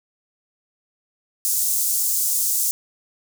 pink high-pass noise, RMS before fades -21 dBFS, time 1.45-2.71 s, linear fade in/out 0 ms, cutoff 6800 Hz, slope 24 dB/octave, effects none

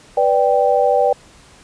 sine chord, G major, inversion first, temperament equal, 493.9 / 587.3 / 784 Hz, B4 / D5 / G5, 0 / 0 / 0 cents, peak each -16 dBFS, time 0.17-1.13 s, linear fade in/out 5 ms, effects pink hiss -46 dBFS RMS until 1.63 s + resampled to 22050 Hz

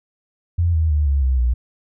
sine tone with pitch steps, 85.8 / 80.05 / 74.69 / 69.69 / 65.02 / 60.67 Hz, F2 / D#2 / D2 / C#2 / C2 / B1, -30 / +50 / +30 / +10 / -10 / -30 cents, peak -14 dBFS, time 0.58-1.54 s, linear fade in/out 10 ms, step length 160 ms, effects none

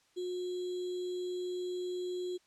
sine tone with sample-and-hold, 361.1 Hz, F#4, 42 cents flat, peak -34 dBFS, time 0.16-2.38 s, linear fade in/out 20 ms, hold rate 3675 Hz, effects white hiss -69 dBFS RMS until 2.46 s + low-pass 7000 Hz 12 dB/octave

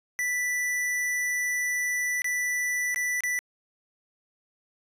square tone with dropouts, 1975.5 Hz, B6, in tune, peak -26 dBFS, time 0.19-3.39 s, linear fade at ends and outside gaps 0 ms, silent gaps 2.219-2.244 / 2.945-2.96 / 3.206-3.236 s, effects resampled to 32000 Hz

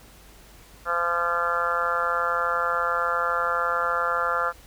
harmonic tone, 171.7 Hz, F3, 29 cents flat, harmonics 3 / 4 / 5 / 6 / 7 / 8 / 9 / 10, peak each -30 / -33 / -35 / -33 / -28 / -25 / -36 / -35 dBFS, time 0.85-4.53 s, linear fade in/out 50 ms, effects added 50 Hz sine -51 dBFS peak until 4.66 s + pink hiss -51 dBFS RMS until 4.66 s

